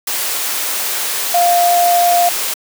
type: tone in noise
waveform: sine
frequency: 700 Hz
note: F5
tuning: 4 cents sharp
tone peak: -9 dBFS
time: 1.34-2.29 s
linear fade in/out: 5 ms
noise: white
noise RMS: -19 dBFS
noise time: 0.07-2.54 s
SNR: +7 dB
effects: high-pass 400 Hz 12 dB/octave